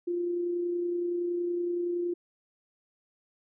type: tone with amplitude modulation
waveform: sine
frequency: 349.2 Hz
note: F4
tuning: in tune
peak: -26 dBFS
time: 0.07-2.14 s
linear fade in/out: 10 ms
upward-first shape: sine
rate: 30.7 Hz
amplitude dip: 30%
effects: none